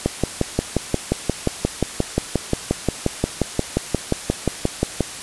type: click train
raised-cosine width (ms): 2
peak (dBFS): -3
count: 29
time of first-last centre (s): 0.06-5.007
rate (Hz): 5.66
effects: white hiss -32 dBFS RMS until 5.22 s + resampled to 24000 Hz